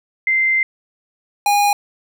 sine / square tone pair in turn, 2082 / 818.4 Hz, C7 / G#5, -9 / -26 cents, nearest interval octave + major third, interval 1617 cents, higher first, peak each -13 dBFS, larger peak neither, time 0.27-0.63 / 1.46-1.73 s, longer first, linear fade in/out 2 ms, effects none

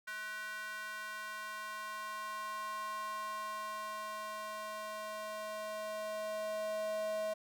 square tone with high-pass filter sweep, 213.3 Hz, G#3, 46 cents sharp, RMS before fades -41 dBFS, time 0.07-7.34 s, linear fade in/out 10 ms, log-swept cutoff 1500 to 620 Hz, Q 4.2, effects none

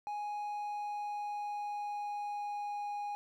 triangle tone with pitch glide, 830.6 to 823 Hz, G#5 to G#5, 0 to -16 cents, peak -34 dBFS, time 0.07-3.15 s, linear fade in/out 0 ms, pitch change -16 cents, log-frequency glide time 0.34-2.95 s, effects none

